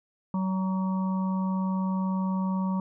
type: harmonic tone with a mistuned harmonic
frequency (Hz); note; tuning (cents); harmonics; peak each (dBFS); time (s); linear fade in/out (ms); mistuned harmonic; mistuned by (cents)
189; F#3; +37; 1 / 3 / 5 / 6; -25 / -42 / -36 / -41; 0.34-2.8; 2; 5; -16
effects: none